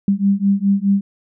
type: beating tone pair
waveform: sine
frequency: 196 / 200.8 Hz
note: G3 / G3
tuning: 0 / +42 cents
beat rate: 4.8 Hz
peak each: -16 / -16 dBFS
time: 0.08-1.01 s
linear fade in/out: 2 ms
effects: none